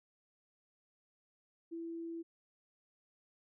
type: tone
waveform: sine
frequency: 332.8 Hz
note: E4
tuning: 17 cents sharp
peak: -40 dBFS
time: 1.71-2.23 s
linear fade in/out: 20 ms
effects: none